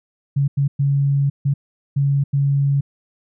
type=tone bursts at uneven times; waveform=sine; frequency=140 Hz; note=C#3; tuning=18 cents sharp; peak=-14 dBFS; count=6; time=0.36-0.48 / 0.57-0.68 / 0.79-1.3 / 1.45-1.54 / 1.96-2.24 / 2.33-2.81 s; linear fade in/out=10 ms; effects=none